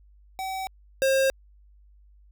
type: tone pair in turn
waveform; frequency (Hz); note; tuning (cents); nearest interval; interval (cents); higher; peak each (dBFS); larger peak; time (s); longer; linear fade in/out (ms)
square; 763 / 535.2; G5 / C5; -47 / +39; tritone; 614; first; -30 / -20; second; 0.39-0.67 / 1.02-1.3; neither; 0
effects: added 50 Hz sine -52 dBFS peak until 2.31 s